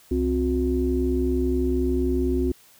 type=tone cluster; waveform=sine; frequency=65.7 / 261.1 / 361.4 Hz; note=C2 / C4 / F#4; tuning=+8 / -3 / -41 cents; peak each=-24 dBFS; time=0.11-2.52 s; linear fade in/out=5 ms; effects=tanh soft clip ceiling -10 dBFS + white hiss -54 dBFS RMS until 2.79 s